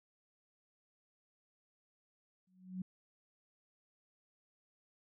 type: tone with exponential growth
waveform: sine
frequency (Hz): 185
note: F#3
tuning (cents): 0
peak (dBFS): -35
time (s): 2.47-2.82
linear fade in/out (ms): 5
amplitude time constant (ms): 76
effects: none